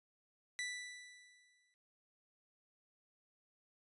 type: tone with exponential decay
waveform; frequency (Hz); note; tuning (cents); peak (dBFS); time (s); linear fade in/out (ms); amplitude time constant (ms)
sawtooth; 1975.5; B6; 0; -34; 0.59-1.74; 0; 250
effects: resampled to 24000 Hz